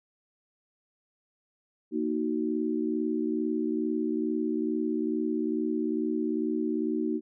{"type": "chord", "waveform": "sine", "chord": "D# minor", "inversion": "second", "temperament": "just", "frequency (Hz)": [233.3, 311.1, 373.4], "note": ["A#3", "D#4", "F#4"], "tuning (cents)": [2, 0, 16], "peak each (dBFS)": [-31, -29, -32], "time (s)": [1.91, 7.21], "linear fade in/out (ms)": 50, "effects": []}